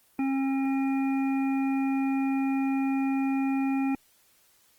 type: harmonic tone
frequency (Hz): 270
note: C#4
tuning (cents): -45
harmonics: 1 / 3 / 5 / 7 / 9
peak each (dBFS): -24 / -35 / -45 / -48 / -40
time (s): 0.19-3.95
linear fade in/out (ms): 2
effects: white hiss -63 dBFS RMS until 4.78 s + Opus 24 kbps